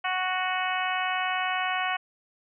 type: harmonic tone with a mistuned harmonic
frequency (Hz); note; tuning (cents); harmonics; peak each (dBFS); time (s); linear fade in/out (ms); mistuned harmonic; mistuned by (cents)
370; F#4; 0; 2 / 3 / 4 / 5 / 6 / 7 / 8; -30 / -32 / -33 / -34 / -35 / -35 / -36; 0.04-1.97; 10; 7; -20
effects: none